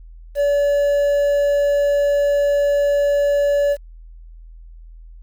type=tone with quantisation; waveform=triangle; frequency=573 Hz; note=D5; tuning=43 cents flat; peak=-12 dBFS; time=0.35-3.77 s; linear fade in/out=50 ms; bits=7; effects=added 41 Hz sine -37 dBFS peak until 5.22 s